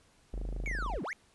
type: tone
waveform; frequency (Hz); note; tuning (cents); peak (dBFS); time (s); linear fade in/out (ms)
triangle; 45.16; F#1; -41; -32; 0.33-0.99; 10
type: click train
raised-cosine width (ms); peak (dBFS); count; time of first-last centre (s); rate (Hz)
2; -30; 17; 0.34-0.937; 26.8
type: linear two-way sweep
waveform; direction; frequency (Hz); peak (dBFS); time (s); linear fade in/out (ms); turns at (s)
triangle; down then up; 2297 to 143.5 to 2297; -33; 0.66-1.13; 0; 1.03
effects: pink hiss -65 dBFS RMS until 1.34 s + resampled to 24000 Hz